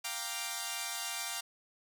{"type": "chord", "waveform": "5% pulse", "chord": "G minor seventh", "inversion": "third", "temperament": "equal", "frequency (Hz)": [698.5, 784, 932.3, 1174.7], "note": ["F5", "G5", "Bb5", "D6"], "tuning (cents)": [0, 0, 0, 0], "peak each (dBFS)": -30, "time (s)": [0.04, 1.41], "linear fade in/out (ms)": 10, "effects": []}